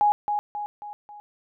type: tone with echo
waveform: sine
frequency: 830.6 Hz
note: G#5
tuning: in tune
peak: -16 dBFS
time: 0.01-0.12 s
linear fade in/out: 0 ms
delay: 270 ms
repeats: 4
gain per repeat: -6 dB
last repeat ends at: 1.2 s
effects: none